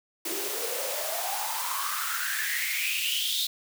white noise with high-pass filter sweep, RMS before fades -30 dBFS, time 0.25-3.47 s, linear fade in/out 5 ms, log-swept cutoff 340 to 3800 Hz, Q 8.5, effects none

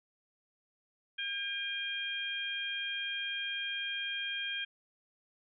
harmonic tone, 804 Hz, G5, 44 cents sharp, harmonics 2 / 3 / 4, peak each -39 / -40 / -37 dBFS, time 1.18-4.65 s, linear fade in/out 10 ms, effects none

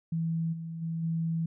sine tone with level steps, 164.2 Hz, E3, 6 cents flat, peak -27 / -35 / -30 / -27 dBFS, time 0.12-1.46 s, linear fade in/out 5 ms, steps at 0.52 / 0.81 / 1.02 s, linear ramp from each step 20 ms, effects none

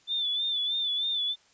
sine tone with vibrato, 3520 Hz, A7, in tune, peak -26 dBFS, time 0.07-1.36 s, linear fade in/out 50 ms, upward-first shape sine, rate 3.2 Hz, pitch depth 58 cents each way, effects white hiss -62 dBFS RMS until 1.53 s + resampled to 16000 Hz

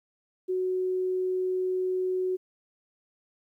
sine tone, 370 Hz, F#4, in tune, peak -25 dBFS, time 0.48-2.37 s, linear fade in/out 20 ms, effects 11-bit

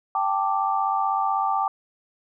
sine chord, G suspended second, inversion none, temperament equal, 784 / 880 / 1174.7 Hz, G5 / A5 / D6, 0 / 0 / 0 cents, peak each -24 / -26 / -25 dBFS, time 0.15-1.68 s, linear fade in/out 2 ms, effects none

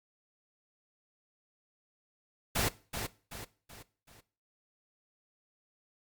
pink noise with echo, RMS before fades -30 dBFS, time 2.55-2.69 s, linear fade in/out 10 ms, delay 380 ms, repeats 4, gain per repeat -7 dB, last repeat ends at 4.21 s, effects noise-tail reverb RT60 0.4 s tail -19 dB re dry + Opus 48 kbps

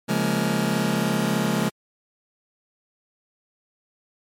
sawtooth chord, Bb minor seventh, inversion first, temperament just, 139.85 / 174.81 / 209.8 / 233.1 Hz, Db3 / F3 / Ab3 / Bb3, +16 / +2 / +18 / 0 cents, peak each -24 / -22 / -20 / -23 dBFS, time 0.08-1.7 s, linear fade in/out 20 ms, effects MP3 64 kbps

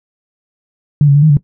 sine tone with pitch steps, 146.6 / 140.8 / 144.9 / 155.7 / 144.2 Hz, D3 / C#3 / D3 / D#3 / D3, -3 / +27 / -23 / +2 / -31 cents, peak -4 dBFS, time 1.01-1.37 s, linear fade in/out 2 ms, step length 72 ms, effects noise-tail reverb RT60 0.1 s tail -18 dB re dry

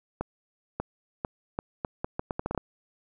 accelerating click train, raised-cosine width 1 ms, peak -15 dBFS, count 13, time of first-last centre 0.21-2.577 s, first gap 590 ms, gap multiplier 0.76, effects none

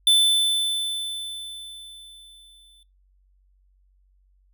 square tone with exponential decay, 3520 Hz, A7, in tune, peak -13 dBFS, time 0.07-2.83 s, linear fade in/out 2 ms, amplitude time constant 600 ms, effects noise-tail reverb RT60 0.2 s tail -21 dB re dry + added 47 Hz sine -58 dBFS peak until 4.53 s

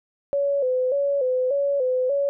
sine tone with vibrato, 535 Hz, C5, 38 cents sharp, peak -19 dBFS, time 0.33-2.29 s, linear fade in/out 0 ms, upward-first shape square, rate 1.7 Hz, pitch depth 88 cents each way, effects none

